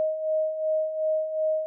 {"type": "beating tone pair", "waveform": "sine", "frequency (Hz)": [624, 626.7], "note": ["D#5", "D#5"], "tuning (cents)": [5, 12], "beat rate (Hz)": 2.7, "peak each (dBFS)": [-31, -24], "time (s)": [0, 1.66], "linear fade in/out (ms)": 0, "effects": []}